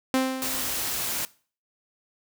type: tone with exponential decay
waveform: sawtooth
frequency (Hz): 261.6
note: C4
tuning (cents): 0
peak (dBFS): -15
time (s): 0.14-0.97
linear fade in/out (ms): 0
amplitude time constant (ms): 180
type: noise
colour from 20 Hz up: white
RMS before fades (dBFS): -29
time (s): 0.42-1.25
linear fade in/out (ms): 0
effects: noise-tail reverb RT60 0.4 s tail -20 dB re dry